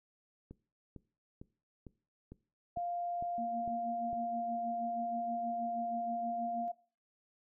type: click train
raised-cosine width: 3 ms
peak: -35 dBFS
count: 9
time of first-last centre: 0.51-4.13 s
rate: 2.21 Hz
type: tone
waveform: sine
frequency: 698.5 Hz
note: F5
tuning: in tune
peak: -34 dBFS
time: 2.76-6.72 s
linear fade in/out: 10 ms
type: tone with tremolo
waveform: sine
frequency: 233.1 Hz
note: A#3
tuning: in tune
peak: -38 dBFS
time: 3.38-6.68 s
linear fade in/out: 0 ms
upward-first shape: sine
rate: 6.3 Hz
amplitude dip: 75%
effects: noise-tail reverb RT60 0.4 s tail -20 dB re dry